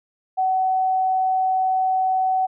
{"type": "tone", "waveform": "sine", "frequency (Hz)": 753, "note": "F#5", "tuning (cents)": 30, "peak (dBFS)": -17, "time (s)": [0.37, 2.47], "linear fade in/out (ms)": 20, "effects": []}